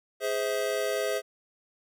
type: chord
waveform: square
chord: Ab augmented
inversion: none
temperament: just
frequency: 415.3 / 519.1 / 648.9 Hz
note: Ab4 / C5 / E5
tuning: 0 / -14 / -27 cents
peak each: -32 dBFS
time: 0.2-1.22 s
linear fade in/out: 50 ms
effects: none

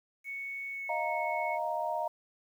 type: tone with pitch glide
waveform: sine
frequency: 2217 to 2198 Hz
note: C#7 to C#7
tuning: 0 to -15 cents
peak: -36 dBFS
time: 0.24-1.59 s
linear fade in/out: 50 ms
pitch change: -15 cents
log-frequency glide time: 0.71-0.9 s
type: chord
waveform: sine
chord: Eb suspended second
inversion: none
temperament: equal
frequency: 622.3 / 698.5 / 932.3 Hz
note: Eb5 / F5 / Bb5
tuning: 0 / 0 / 0 cents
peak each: -35 / -35 / -34 dBFS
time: 0.89-2.08 s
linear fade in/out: 5 ms
effects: 10-bit

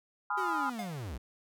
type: chord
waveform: sine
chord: F half-diminished seventh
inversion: first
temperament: equal with one note detuned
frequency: 830.6 / 1005.6 / 1244.5 / 1396.9 Hz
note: Ab5 / Cb6 / Eb6 / F6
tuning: 0 / +31 / 0 / 0 cents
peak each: -35 dBFS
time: 0.3-0.7 s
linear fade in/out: 5 ms
type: linear sweep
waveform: 45% pulse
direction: down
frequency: 392 to 51.7 Hz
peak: -37 dBFS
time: 0.37-1.18 s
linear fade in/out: 10 ms
type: tone with exponential decay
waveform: square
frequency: 710 Hz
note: F5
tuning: 28 cents sharp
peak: -35 dBFS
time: 0.79-1.04 s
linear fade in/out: 1 ms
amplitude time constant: 54 ms
effects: none

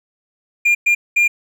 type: tone bursts at uneven times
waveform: triangle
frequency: 2404 Hz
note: D7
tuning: 40 cents sharp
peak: -9 dBFS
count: 3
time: 0.65-0.75 / 0.86-0.95 / 1.16-1.28 s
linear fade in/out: 10 ms
effects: none

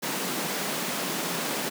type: high-pass noise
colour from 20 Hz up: pink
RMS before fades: -30 dBFS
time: 0.02-1.7 s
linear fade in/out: 20 ms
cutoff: 160 Hz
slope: 48 dB/octave
effects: none

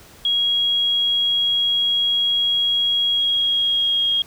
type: tone with pitch glide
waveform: sine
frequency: 3300 to 3264 Hz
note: G#7 to G#7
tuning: -12 to -31 cents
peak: -16 dBFS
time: 0.25-4.22 s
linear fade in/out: 2 ms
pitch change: -19 cents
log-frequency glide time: 3.12-4.11 s
effects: pink hiss -46 dBFS RMS until 4.26 s

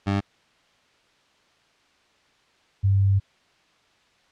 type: tone pair in turn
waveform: 20% pulse / sine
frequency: 99.4 / 98.14 Hz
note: G2 / G2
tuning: +25 / +2 cents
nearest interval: unison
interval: 23 cents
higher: first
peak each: -16 dBFS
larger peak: neither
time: 0.06-0.21 / 2.83-3.2 s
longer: second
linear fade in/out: 20 ms
effects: white hiss -61 dBFS RMS until 4.31 s + low-pass 4000 Hz 12 dB/octave

